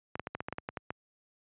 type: clicks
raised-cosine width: 0.5 ms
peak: -20 dBFS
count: 11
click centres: 0.155 / 0.196 / 0.271 / 0.35 / 0.405 / 0.485 / 0.526 / 0.584 / 0.689 / 0.772 / 0.905 s
effects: high-pass 80 Hz 12 dB/octave + resampled to 8000 Hz